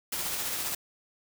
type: noise with tremolo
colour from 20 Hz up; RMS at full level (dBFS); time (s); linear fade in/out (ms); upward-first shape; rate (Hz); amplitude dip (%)
white; -31; 0.12-0.75; 5; triangle; 15; 35
effects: none